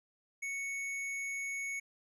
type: tone with hard clipping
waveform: sine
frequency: 2217 Hz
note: C#7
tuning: in tune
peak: -37 dBFS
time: 0.42-1.8 s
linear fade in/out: 10 ms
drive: 17 dB
effects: low-pass 11000 Hz 12 dB/octave